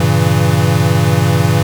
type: chord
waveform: square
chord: G diminished seventh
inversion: none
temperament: equal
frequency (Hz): 98 / 116.54 / 138.59 / 164.81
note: G2 / Bb2 / Db3 / Fb3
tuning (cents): 0 / 0 / 0 / 0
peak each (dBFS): -16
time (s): 0-1.63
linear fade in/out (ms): 5
effects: none